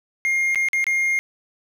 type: tone with dropouts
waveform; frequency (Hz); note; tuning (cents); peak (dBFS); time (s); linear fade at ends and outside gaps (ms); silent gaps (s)
triangle; 2127; C7; +28; -16; 0.25-1.19; 0; 0.547-0.557 / 0.686-0.732 / 0.842-0.867
effects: none